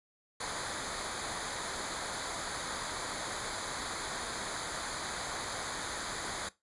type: noise with comb filter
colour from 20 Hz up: pink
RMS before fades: -38 dBFS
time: 0.4-6.49 s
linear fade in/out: 5 ms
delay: 0.36 ms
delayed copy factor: -0.75
effects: noise-tail reverb RT60 0.2 s tail -18 dB re dry + resampled to 24000 Hz